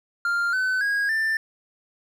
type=tone with pitch steps; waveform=triangle; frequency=1396.9 / 1514.6 / 1642.1 / 1780.4 Hz; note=F6 / F#6 / G#6 / A6; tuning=0 / +40 / -20 / +20 cents; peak=-19 dBFS; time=0.25-1.37 s; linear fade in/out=2 ms; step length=280 ms; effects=none